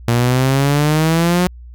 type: exponential sweep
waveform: sawtooth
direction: up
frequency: 116.9 to 182.1 Hz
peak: -8 dBFS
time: 0.08-1.47 s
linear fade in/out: 0 ms
effects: added 60 Hz sine -33 dBFS peak until 1.74 s